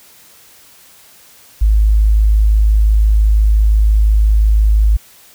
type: tone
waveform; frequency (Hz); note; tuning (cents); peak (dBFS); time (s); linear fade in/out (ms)
sine; 52.9; G#1; +33; -7; 1.61-4.97; 10
effects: white hiss -44 dBFS RMS until 5.34 s